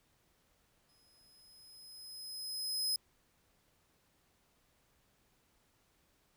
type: tone with exponential growth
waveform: sawtooth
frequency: 5080 Hz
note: D#8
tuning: 35 cents sharp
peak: -28 dBFS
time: 0.89-2.96 s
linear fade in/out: 2 ms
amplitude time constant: 450 ms
effects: pink hiss -73 dBFS RMS until 6.36 s